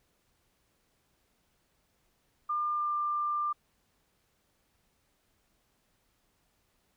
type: tone with pitch glide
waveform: sine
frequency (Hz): 1200 to 1191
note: D6 to D6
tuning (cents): +37 to +24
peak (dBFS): -28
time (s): 2.49-3.53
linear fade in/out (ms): 10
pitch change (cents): -13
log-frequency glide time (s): 2.73-2.95
effects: pink hiss -73 dBFS RMS until 6.96 s